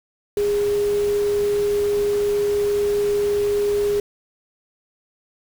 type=tone in noise; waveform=sine; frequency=410 Hz; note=G#4; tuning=22 cents flat; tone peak=-17 dBFS; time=0.37-4 s; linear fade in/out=2 ms; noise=pink; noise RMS=-35 dBFS; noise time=0.37-4 s; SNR=+15 dB; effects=none